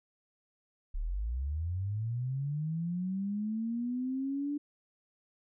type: linear sweep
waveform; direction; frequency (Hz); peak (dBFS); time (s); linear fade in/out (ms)
sine; up; 32.7 to 293.7; -31; 0.94-4.58; 10
effects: none